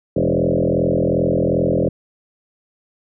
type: tone with frequency modulation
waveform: sine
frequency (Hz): 346.8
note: F4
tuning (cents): -12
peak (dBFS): -14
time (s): 0.16-1.89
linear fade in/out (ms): 5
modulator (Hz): 42.6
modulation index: 5.6
effects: none